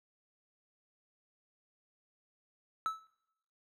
triangle tone with exponential decay, 1307 Hz, E6, 15 cents flat, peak -26 dBFS, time 2.86-3.07 s, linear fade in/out 0 ms, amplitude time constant 45 ms, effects noise-tail reverb RT60 0.8 s tail -22 dB re dry

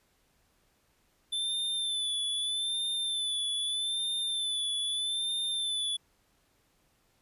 square tone with vibrato, 3520 Hz, A7, in tune, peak -30 dBFS, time 1.32-5.97 s, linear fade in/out 10 ms, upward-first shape sine, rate 0.8 Hz, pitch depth 47 cents each way, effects pink hiss -70 dBFS RMS until 7.21 s + resampled to 32000 Hz

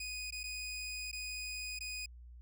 20% pulse tone with dropouts, 2489 Hz, D#7, in tune, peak -35 dBFS, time 0-2.06 s, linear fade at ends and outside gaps 5 ms, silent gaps 0.307-0.323 / 0.433-0.438 / 1.115-1.128 / 1.79-1.806 s, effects added 60 Hz sine -50 dBFS peak until 2.41 s

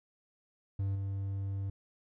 triangle tone with level steps, 98 Hz, G2, in tune, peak -28 / -31 dBFS, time 0.79-1.7 s, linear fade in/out 5 ms, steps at 0.95 s, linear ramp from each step 5 ms, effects none

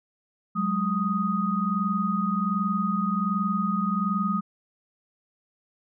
sine tone cluster, 185.9 / 207.2 / 1247 Hz, F#3 / G#3 / D#6, +8 / -4 / +3 cents, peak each -27 dBFS, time 0.55-4.41 s, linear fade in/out 20 ms, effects none

